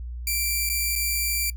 5% pulse tone with dropouts, 2349 Hz, D7, in tune, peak -14 dBFS, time 0.27-1.5 s, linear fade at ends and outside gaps 2 ms, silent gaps 0.692-0.698 / 0.955-0.959 s, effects noise-tail reverb RT60 0.1 s tail -20 dB re dry + added 60 Hz sine -31 dBFS peak until 1.56 s

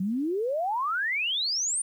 sine exponential sweep, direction up, 179.1 to 9380 Hz, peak -25 dBFS, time 0-1.82 s, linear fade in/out 5 ms, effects 10-bit

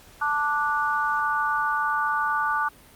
sine chord, D major, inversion second, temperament just, 881 / 1174.7 / 1468.3 Hz, A5 / D6 / F#6, +2 / 0 / -14 cents, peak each -27 / -25 / -26 dBFS, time 0.21-2.69 s, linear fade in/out 10 ms, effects pink hiss -51 dBFS RMS until 2.95 s + Opus 48 kbps

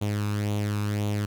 sawtooth tone with flanger, 103.7 Hz, G#2, 2 cents flat, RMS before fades -27 dBFS, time 0.01-1.26 s, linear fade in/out 10 ms, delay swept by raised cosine 0.29 to 0.8 ms, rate 1.9 Hz, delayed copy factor +0.6, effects none

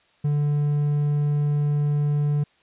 triangle tone, 146.6 Hz, D3, 3 cents flat, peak -17 dBFS, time 0.24-2.44 s, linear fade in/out 10 ms, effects white hiss -61 dBFS RMS until 2.62 s + resampled to 8000 Hz

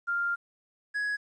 sine / triangle tone pair in turn, 1396.9 / 1672.8 Hz, F6 / G#6, 0 / +12 cents, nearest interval minor third, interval 312 cents, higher second, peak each -26 / -26 dBFS, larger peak neither, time 0.07-0.36 / 0.94-1.17 s, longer first, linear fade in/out 20 ms, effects resampled to 22050 Hz + 11-bit

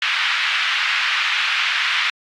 white band-pass noise, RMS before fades -20 dBFS, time 0.02-2.1 s, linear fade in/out 2 ms, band 1300 to 3200 Hz, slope 24 dB/octave, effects AAC 64 kbps

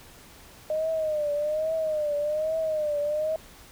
sine tone with vibrato, 613 Hz, D#5, 26 cents flat, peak -24 dBFS, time 0.7-3.36 s, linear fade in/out 2 ms, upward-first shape triangle, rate 1.2 Hz, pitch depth 99 cents each way, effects pink hiss -50 dBFS RMS until 3.71 s

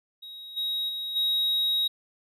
triangle tone with level steps, 3800 Hz, A#7, 33 cents sharp, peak -38 / -25 / -29 / -21 dBFS, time 0.22-1.88 s, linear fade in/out 10 ms, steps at 0.56 / 0.88 / 1.15 s, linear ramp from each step 20 ms, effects none

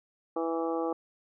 harmonic tone, 164.81 Hz, E3, in tune, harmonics 2 / 3 / 4 / 5 / 6 / 7 / 8, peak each -32 / -32 / -39 / -36 / -50 / -39 / -50 dBFS, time 0.36-0.93 s, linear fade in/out 5 ms, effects none

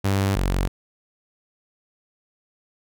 sawtooth tone pair in turn, 98 / 46.25 Hz, G2 / F#1, 0 / 0 cents, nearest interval octave + minor second, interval 1300 cents, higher first, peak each -15 / -16 dBFS, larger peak first, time 0.04-0.36 / 0.36-0.68 s, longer neither, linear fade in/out 10 ms, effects none

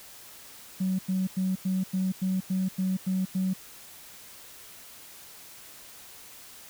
sine tone bursts, 187.7 Hz, F#3, 25 cents sharp, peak -23 dBFS, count 10, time 0.8-3.537 s, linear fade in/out 10 ms, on 190 ms, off 93 ms, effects tanh soft clip ceiling -20 dBFS + white hiss -48 dBFS RMS until 6.69 s

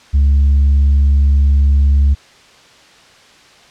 sine tone with tanh clipping, 70.2 Hz, C#2, 22 cents sharp, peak -8 dBFS, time 0.13-2.15 s, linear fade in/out 20 ms, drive 1 dB, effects white hiss -44 dBFS RMS until 3.7 s + low-pass 5000 Hz 12 dB/octave

